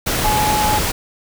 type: tone in noise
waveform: sine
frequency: 847 Hz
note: G#5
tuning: 34 cents sharp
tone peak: -16 dBFS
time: 0.24-0.79 s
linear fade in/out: 10 ms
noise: pink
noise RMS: -19 dBFS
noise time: 0.06-0.92 s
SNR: 0 dB
effects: none